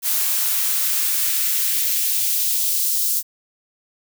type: noise with high-pass filter sweep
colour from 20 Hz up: blue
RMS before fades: -20 dBFS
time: 0.02-3.23 s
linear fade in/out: 50 ms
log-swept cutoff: 610 to 5400 Hz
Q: 0.95
effects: none